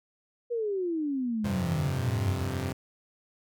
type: exponential sweep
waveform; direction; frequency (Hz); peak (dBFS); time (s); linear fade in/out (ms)
sine; down; 487.8 to 84.6; -27; 0.5-2.45; 20
type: chord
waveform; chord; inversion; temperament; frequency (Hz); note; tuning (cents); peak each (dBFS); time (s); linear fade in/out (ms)
sawtooth; F suspended second; none; equal; 87.31 / 98 / 130.81; F2 / G2 / C3; 0 / 0 / 0; -30 / -31 / -30; 1.44-2.73; 10
effects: none